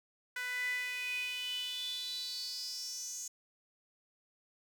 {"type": "tone with high-pass filter sweep", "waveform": "sawtooth", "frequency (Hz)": 497, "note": "B4", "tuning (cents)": 11, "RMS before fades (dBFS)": -39, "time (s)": [0.36, 3.28], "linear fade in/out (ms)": 5, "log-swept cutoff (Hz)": [1700, 6700], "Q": 8.6, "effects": []}